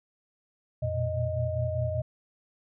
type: tone cluster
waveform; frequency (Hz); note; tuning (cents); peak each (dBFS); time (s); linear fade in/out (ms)
sine; 87.6 / 118.4 / 123.4 / 621; F2 / A#2 / B2 / D#5; +6 / +27 / -1 / -3; -32 / -31 / -34 / -31; 0.82-2.02; 10
effects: none